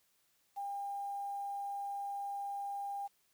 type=tone with quantisation; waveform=sine; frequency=802 Hz; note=G5; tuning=39 cents sharp; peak=-37 dBFS; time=0.56-3.08 s; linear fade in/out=20 ms; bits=10; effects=white hiss -74 dBFS RMS until 3.33 s